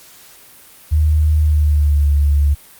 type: tone with pitch glide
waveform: sine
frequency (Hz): 76.8 to 72.07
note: D#2 to D2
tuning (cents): -22 to -32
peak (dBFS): -10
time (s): 0.91-2.55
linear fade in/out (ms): 20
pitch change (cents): -110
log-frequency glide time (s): 1.39-2.08
effects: white hiss -43 dBFS RMS until 2.79 s + Opus 48 kbps